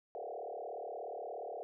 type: tone with frequency modulation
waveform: sine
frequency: 587 Hz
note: D5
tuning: 1 cent flat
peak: -40 dBFS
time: 0.15-1.63 s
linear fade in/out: 0 ms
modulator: 36.9 Hz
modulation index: 4.6
effects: none